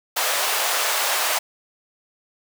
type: high-pass noise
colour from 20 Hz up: pink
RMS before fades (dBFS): -22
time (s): 0.16-1.39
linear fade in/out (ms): 10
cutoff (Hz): 590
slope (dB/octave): 24
effects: none